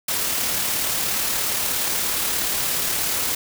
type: noise with amplitude modulation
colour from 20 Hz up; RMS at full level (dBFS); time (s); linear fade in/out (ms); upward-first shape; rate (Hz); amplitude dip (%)
white; -22; 0.08-3.35; 5; sine; 36.9; 25
effects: none